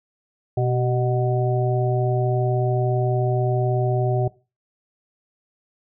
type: harmonic tone with a mistuned harmonic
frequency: 123.47 Hz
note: B2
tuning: in tune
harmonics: 1 / 3 / 5 / 6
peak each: -20 / -25 / -27 / -28 dBFS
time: 0.57-4.28 s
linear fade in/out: 5 ms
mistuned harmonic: 3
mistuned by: +53 cents
effects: noise-tail reverb RT60 0.3 s tail -20 dB re dry